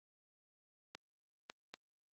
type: clicks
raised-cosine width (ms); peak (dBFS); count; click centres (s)
0.2; -28; 3; 0.95 / 1.499 / 1.74
effects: high-pass 200 Hz 12 dB/octave + Opus 48 kbps